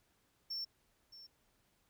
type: tone with echo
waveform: triangle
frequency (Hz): 5420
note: E8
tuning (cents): +47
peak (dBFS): -37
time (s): 0.5-0.65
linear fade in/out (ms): 10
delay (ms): 620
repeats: 1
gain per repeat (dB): -14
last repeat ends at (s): 1.27
effects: pink hiss -75 dBFS RMS until 1.89 s